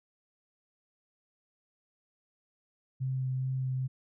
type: tone with vibrato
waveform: sine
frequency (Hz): 130.5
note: C3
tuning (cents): -4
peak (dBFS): -29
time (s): 3-3.88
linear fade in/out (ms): 20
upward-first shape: sine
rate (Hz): 2.4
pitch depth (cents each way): 11
effects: none